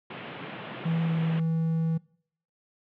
pink band-pass noise, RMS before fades -40 dBFS, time 0.1-1.4 s, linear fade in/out 5 ms, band 120 to 3300 Hz, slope 48 dB/octave
triangle tone with pitch glide, 164.81 to 162.73 Hz, E3 to E3, 0 to -22 cents, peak -22 dBFS, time 0.85-1.98 s, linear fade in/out 10 ms, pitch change -22 cents, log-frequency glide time 1.03-1.18 s
effects noise-tail reverb RT60 0.6 s tail -23 dB re dry

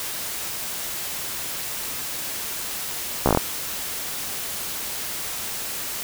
slowing click train, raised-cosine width 1 ms, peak -3 dBFS, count 7, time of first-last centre 3.26-3.374 s, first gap 14 ms, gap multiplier 1.12, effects white hiss -30 dBFS RMS until 6.03 s

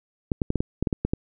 clicks, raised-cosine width 3 ms, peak -10 dBFS, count 10, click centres 0.318 / 0.418 / 0.504 / 0.557 / 0.605 / 0.826 / 0.872 / 0.928 / 1.05 / 1.135 s, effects none

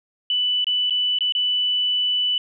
sine tone with dropouts, 2980 Hz, F#7, 12 cents sharp, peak -18 dBFS, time 0.3-2.38 s, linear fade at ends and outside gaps 2 ms, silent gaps 0.644-0.668 / 0.898-0.906 / 1.187-1.207 / 1.323-1.35 s, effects none

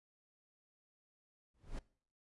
brown noise with exponential growth, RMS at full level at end -37 dBFS, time 1.54-1.79 s, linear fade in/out 5 ms, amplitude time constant 53 ms, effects noise-tail reverb RT60 0.5 s tail -22 dB re dry + resampled to 24000 Hz

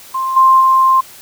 sine tone with level steps, 1052 Hz, C6, 9 cents sharp, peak -15 / -5 / -7 dBFS, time 0.14-1.01 s, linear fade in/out 10 ms, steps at 0.36 / 0.6 s, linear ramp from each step 10 ms, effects white hiss -38 dBFS RMS until 1.21 s

